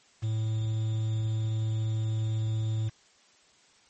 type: tone with quantisation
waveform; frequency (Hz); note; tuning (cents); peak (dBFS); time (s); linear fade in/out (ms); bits
triangle; 110; A2; 0; -24; 0.22-2.9; 20; 8
effects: white hiss -61 dBFS RMS until 3.89 s + MP3 32 kbps